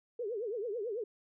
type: tone with vibrato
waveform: sine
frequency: 442.1 Hz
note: A4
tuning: 8 cents sharp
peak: -34 dBFS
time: 0.19-1.04 s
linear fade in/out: 5 ms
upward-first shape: triangle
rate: 9.1 Hz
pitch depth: 250 cents each way
effects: none